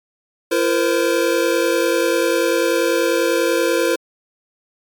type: tone cluster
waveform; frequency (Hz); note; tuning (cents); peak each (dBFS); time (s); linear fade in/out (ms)
square; 339.4 / 467.8 / 518; F4 / A#4 / C5; -49 / +6 / -17; -20; 0.51-3.96; 10
effects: MP3 96 kbps